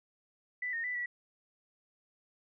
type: tone with pitch steps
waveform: sine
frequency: 1986 / 1844 / 1985 / 1944 Hz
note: B6 / A#6 / B6 / B6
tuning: +9 / -19 / +8 / -28 cents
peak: -33 dBFS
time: 0.62-1.06 s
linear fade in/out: 5 ms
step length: 110 ms
effects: none